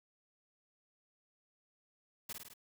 white noise with echo, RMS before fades -43 dBFS, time 2.29-2.33 s, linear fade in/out 5 ms, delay 52 ms, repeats 4, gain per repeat -3 dB, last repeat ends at 2.538 s, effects none

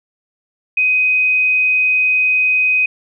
sine tone, 2510 Hz, D#7, 15 cents sharp, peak -11 dBFS, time 0.77-2.86 s, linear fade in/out 5 ms, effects none

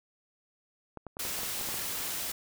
clicks, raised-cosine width 1 ms, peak -27 dBFS, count 9, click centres 0.973 / 1.067 / 1.169 / 1.252 / 1.39 / 1.433 / 1.612 / 1.688 / 1.742 s
white noise, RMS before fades -35 dBFS, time 1.19-2.32 s, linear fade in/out 5 ms
effects none

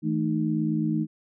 sine tone cluster, 161.2 / 219.6 / 308.4 Hz, E3 / A3 / D#4, -38 / -3 / -15 cents, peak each -27 dBFS, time 0.02-1.07 s, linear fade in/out 50 ms, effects none

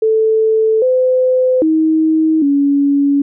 sine tone with pitch steps, 440.3 / 511 / 316.7 / 282.2 Hz, A4 / C5 / D#4 / C#4, +1 / -41 / +31 / +31 cents, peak -9 dBFS, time 0.02-3.22 s, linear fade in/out 5 ms, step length 800 ms, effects none

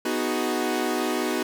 sawtooth chord, G# minor seventh, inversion first, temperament equal, 246.9 / 311.1 / 370 / 415.3 Hz, B3 / D#4 / F#4 / G#4, 0 / 0 / 0 / 0 cents, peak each -25 / -25 / -24 / -29 dBFS, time 0.05-1.43 s, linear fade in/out 5 ms, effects none

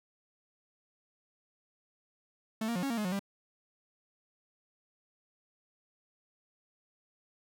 45% pulse tone with pitch steps, 220.4 / 234.2 / 179.1 / 275 / 232.3 / 211.2 / 181.4 / 198.2 Hz, A3 / A#3 / F3 / C#4 / A#3 / G#3 / F#3 / G3, +3 / +8 / +44 / -14 / -6 / +29 / -34 / +19 cents, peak -31 dBFS, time 2.61-3.194 s, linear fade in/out 5 ms, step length 73 ms, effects none

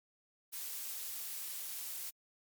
blue noise, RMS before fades -42 dBFS, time 0.52-2.11 s, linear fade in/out 20 ms, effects MP3 96 kbps

